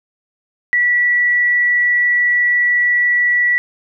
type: tone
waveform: sine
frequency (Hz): 1949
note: B6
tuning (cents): -23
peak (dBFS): -11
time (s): 0.73-3.58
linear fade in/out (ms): 0
effects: none